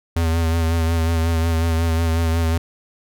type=tone with vibrato; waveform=square; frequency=82.41 Hz; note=E2; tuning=in tune; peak=-17 dBFS; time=0.16-2.58 s; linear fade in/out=5 ms; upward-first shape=sine; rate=5.5 Hz; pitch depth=33 cents each way; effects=none